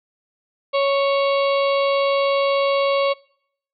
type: harmonic tone with a mistuned harmonic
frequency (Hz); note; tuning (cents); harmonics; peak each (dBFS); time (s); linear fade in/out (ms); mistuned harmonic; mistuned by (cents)
554.4; C#5; 0; 1 / 2 / 4 / 5 / 6 / 7 / 8; -17 / -23 / -29 / -31 / -33 / -34 / -35; 0.73-3.14; 20; 8; +22
effects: noise-tail reverb RT60 0.7 s tail -25 dB re dry